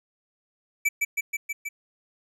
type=tone with echo; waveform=square; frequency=2313 Hz; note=D7; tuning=27 cents flat; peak=-20 dBFS; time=0.85-0.89 s; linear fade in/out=10 ms; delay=160 ms; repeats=5; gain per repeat=-2 dB; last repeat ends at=1.69 s; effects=none